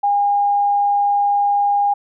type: tone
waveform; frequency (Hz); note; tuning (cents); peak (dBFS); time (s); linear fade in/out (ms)
sine; 812; G#5; -39; -13; 0.03-1.94; 10
effects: none